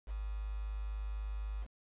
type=tone with quantisation; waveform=sine; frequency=51.91 Hz; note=G#1; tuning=in tune; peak=-36 dBFS; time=0.06-1.67 s; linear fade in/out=50 ms; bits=9; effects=resampled to 8000 Hz